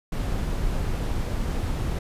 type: noise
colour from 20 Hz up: brown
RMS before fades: -26 dBFS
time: 0.12-1.99 s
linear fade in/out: 5 ms
effects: resampled to 32000 Hz